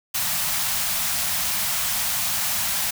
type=band-stop noise; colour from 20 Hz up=white; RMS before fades=-24 dBFS; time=0.14-2.91 s; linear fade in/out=10 ms; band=230 to 610 Hz; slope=48 dB/octave; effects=none